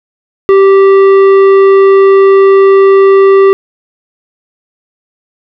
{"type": "tone with tanh clipping", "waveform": "sine", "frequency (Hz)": 390, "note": "G4", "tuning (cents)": -9, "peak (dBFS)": -3, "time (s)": [0.49, 3.53], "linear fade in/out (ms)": 0, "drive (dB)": 11, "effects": []}